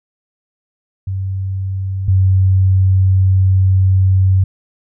sine tone pair in turn, 95.7 / 94.66 Hz, G2 / F#2, -41 / +40 cents, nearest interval unison, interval 19 cents, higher first, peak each -17 / -8 dBFS, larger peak second, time 1.07-2.08 / 2.08-4.44 s, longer second, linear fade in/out 5 ms, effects none

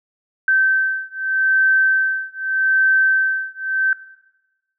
sine beating tone pair, 1548 / 1548.82 Hz, G6 / G6, -22 / -21 cents, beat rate 0.82 Hz, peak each -18 dBFS, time 0.48-3.93 s, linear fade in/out 2 ms, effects noise-tail reverb RT60 1.0 s tail -17 dB re dry

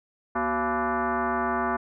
sine tone with frequency modulation, 240.3 Hz, B3, 47 cents flat, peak -23 dBFS, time 0.35-1.77 s, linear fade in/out 10 ms, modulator 309 Hz, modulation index 4.1, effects none

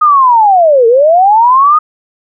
sine linear two-way sweep, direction down then up, 1254 to 445.2 to 1254 Hz, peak -3 dBFS, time 0.01-1.79 s, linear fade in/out 10 ms, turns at 0.87 s, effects none

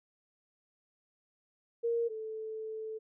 sine tone pair in turn, 466.2 / 438.5 Hz, A#4 / A4, 0 / -6 cents, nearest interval minor second, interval 106 cents, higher first, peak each -28 / -37 dBFS, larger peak first, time 1.83-2.09 / 2.09-2.99 s, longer second, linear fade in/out 20 ms, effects none

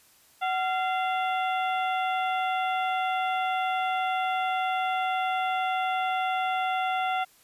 harmonic tone with a mistuned harmonic, 690 Hz, F5, 21 cents flat, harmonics 1 / 2 / 3 / 4 / 5, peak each -26 / -32 / -36 / -38 / -40 dBFS, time 0.41-7.25 s, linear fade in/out 20 ms, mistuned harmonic 1, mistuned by +140 cents, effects white hiss -59 dBFS RMS until 7.43 s + resampled to 32000 Hz

